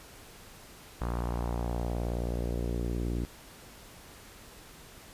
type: tone with low-pass filter sweep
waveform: sawtooth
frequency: 59.1 Hz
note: A#1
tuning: 24 cents sharp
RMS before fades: -32 dBFS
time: 1.01-3.25 s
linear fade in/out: 0 ms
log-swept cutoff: 1200 to 320 Hz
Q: 2
effects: pink hiss -51 dBFS RMS until 5.13 s + resampled to 32000 Hz